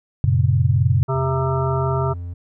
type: chord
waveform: sine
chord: F# major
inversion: none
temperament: equal with one note detuned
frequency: 92.5 / 116.54 / 135.82 Hz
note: F#2 / A#2 / C#3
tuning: 0 / 0 / -35 cents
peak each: -18 dBFS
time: 0.24-1.03 s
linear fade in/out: 0 ms
type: harmonic tone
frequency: 132.8 Hz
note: C3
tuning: 26 cents sharp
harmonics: 1 / 3 / 5 / 7 / 9 / 10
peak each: -20 / -25 / -27 / -28 / -30 / -30 dBFS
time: 1.08-2.14 s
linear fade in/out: 20 ms
type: tone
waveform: triangle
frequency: 87.4 Hz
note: F2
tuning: 2 cents sharp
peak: -25 dBFS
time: 1.14-2.34 s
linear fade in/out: 10 ms
effects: none